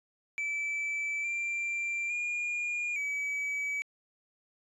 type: tone with pitch steps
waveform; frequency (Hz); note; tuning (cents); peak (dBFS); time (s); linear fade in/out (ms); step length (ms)
triangle; 2315 / 2364 / 2425 / 2284; D7 / D7 / D#7 / D7; -25 / +11 / -45 / -49; -29; 0.38-3.82; 0; 860
effects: resampled to 24000 Hz